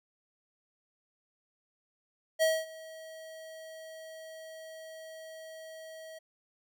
square tone with ADSR envelope, 640 Hz, D#5, 49 cents sharp, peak -23 dBFS, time 2.39-6.19 s, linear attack 33 ms, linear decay 230 ms, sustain -22 dB, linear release 11 ms, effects none

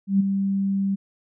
sine tone with ADSR envelope, 196 Hz, G3, in tune, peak -13 dBFS, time 0.07-0.96 s, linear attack 130 ms, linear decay 11 ms, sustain -7 dB, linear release 19 ms, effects none

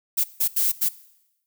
violet noise bursts at uneven times, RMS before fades -21 dBFS, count 4, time 0.17-0.24 / 0.4-0.48 / 0.56-0.72 / 0.81-0.89 s, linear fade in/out 10 ms, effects noise-tail reverb RT60 0.9 s tail -19 dB re dry

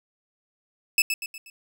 sawtooth tone with echo, 2611 Hz, E7, 17 cents flat, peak -13 dBFS, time 0.98-1.02 s, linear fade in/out 2 ms, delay 120 ms, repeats 4, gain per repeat -7 dB, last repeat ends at 1.5 s, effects none

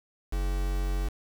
triangle tone with quantisation, 46.76 Hz, F#1, 19 cents sharp, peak -24 dBFS, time 0.32-1.09 s, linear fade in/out 10 ms, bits 6, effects none

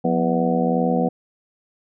harmonic tone with a mistuned harmonic, 82.41 Hz, E2, in tune, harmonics 2 / 3 / 4 / 5 / 6 / 7 / 8 / 9, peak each -22 / -22 / -31 / -32 / -23 / -34 / -30 / -25 dBFS, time 0.04-1.09 s, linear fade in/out 10 ms, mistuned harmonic 2, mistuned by +140 cents, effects none

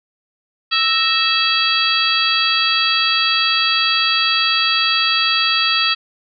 harmonic tone with a mistuned harmonic, 658 Hz, E5, 3 cents flat, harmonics 2 / 3 / 4 / 5 / 6 / 7, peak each -21 / -25 / -20 / -19 / -23 / -20 dBFS, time 0.71-5.95 s, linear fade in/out 20 ms, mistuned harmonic 3, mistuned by -100 cents, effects none

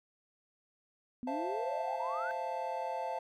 sine exponential sweep, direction up, 239.8 to 1568 Hz, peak -37 dBFS, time 1.23-2.31 s, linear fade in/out 0 ms
triangle chord, F major seventh, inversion second, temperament equal, 523.3 / 659.3 / 698.5 / 880 Hz, C5 / E5 / F5 / A5, 0 / 0 / 0 / 0 cents, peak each -39 / -40 / -39 / -36 dBFS, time 1.27-3.19 s, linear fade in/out 5 ms
effects none

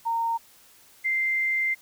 sine tone pair in turn, 920 / 2088 Hz, A#5 / C7, -23 / -4 cents, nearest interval octave + major second, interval 1419 cents, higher second, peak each -23 / -22 dBFS, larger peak second, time 0.05-0.38 / 1.04-1.75 s, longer second, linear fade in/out 20 ms, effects white hiss -55 dBFS RMS until 1.81 s

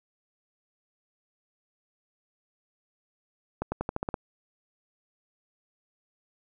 accelerating click train, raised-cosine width 1 ms, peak -15 dBFS, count 8, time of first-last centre 3.62-4.142 s, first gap 100 ms, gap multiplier 0.9, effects none

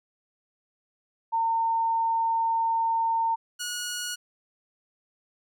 sine / 10% pulse tone pair in turn, 910 / 1451.6 Hz, A#5 / F#6, -42 / -34 cents, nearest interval minor sixth, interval 808 cents, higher second, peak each -22 dBFS, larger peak neither, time 1.32-3.36 / 3.59-4.16 s, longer first, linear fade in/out 20 ms, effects none

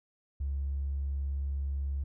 triangle tone, 69.3 Hz, C#2, in tune, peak -26 dBFS, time 0.4-2.04 s, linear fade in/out 10 ms, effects tanh soft clip ceiling -28 dBFS

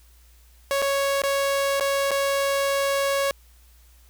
sawtooth tone with dropouts, 554.4 Hz, C#5, in tune, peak -17 dBFS, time 0.71-3.31 s, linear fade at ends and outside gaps 0 ms, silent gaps 0.819-0.824 / 1.218-1.236 / 1.798-1.808 / 2.108-2.115 s, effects added 59 Hz sine -51 dBFS peak until 4.09 s + white hiss -59 dBFS RMS until 4.09 s

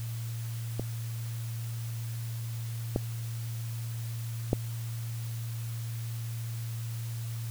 clicks, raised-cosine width 2 ms, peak -18 / -13 / -11 dBFS, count 3, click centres 0.796 / 2.961 / 4.531 s, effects added 115 Hz sine -33 dBFS peak until 7.5 s + white hiss -48 dBFS RMS until 7.5 s

